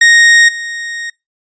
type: tone with level steps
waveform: 40% pulse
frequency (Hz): 1864.7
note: A#6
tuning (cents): 0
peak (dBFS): -3 / -19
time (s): 0.01-1.1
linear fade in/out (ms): 5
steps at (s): 0.48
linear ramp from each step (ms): 10
effects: noise-tail reverb RT60 0.2 s tail -24 dB re dry + resampled to 16000 Hz